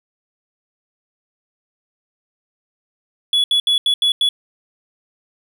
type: tone bursts at uneven times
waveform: triangle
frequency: 3396 Hz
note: G#7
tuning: 38 cents sharp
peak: -11 dBFS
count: 6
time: 3.33-3.44 / 3.51-3.6 / 3.67-3.78 / 3.86-3.94 / 4.02-4.12 / 4.21-4.29 s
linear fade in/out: 2 ms
effects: none